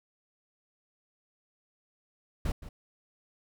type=noise with echo; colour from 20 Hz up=brown; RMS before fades=-29 dBFS; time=2.45-2.52 s; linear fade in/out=5 ms; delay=170 ms; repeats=1; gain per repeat=-14 dB; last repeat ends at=2.69 s; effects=none